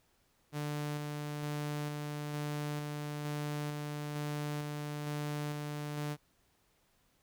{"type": "tone with tremolo", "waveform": "sawtooth", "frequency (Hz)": 148, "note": "D3", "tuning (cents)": 14, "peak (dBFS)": -31, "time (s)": [0.52, 6.17], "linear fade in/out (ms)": 50, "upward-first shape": "square", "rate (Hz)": 1.1, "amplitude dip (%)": 25, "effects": ["pink hiss -72 dBFS RMS until 7.22 s"]}